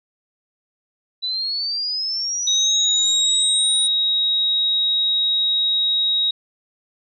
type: exponential sweep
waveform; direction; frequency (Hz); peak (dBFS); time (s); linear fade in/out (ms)
sine; up; 3951 to 9400; -21; 1.22-3.88; 20
type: tone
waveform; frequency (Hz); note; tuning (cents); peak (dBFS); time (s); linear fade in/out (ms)
sine; 3797; A#7; +31; -16; 2.47-6.31; 5
effects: none